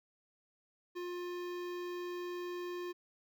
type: tone with notch filter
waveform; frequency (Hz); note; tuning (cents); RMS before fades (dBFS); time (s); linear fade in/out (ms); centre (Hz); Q
square; 354.3; F4; +25; -41; 0.95-2.93; 20; 9400; 0.54
effects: none